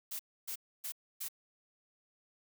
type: noise bursts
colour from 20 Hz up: blue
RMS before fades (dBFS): -40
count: 4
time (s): 0.11-1.286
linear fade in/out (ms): 10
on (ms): 84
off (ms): 280
effects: none